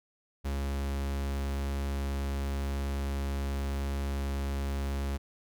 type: tone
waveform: 45% pulse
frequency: 69.3 Hz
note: C#2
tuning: in tune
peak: -30 dBFS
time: 0.44-5.18 s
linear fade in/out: 20 ms
effects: none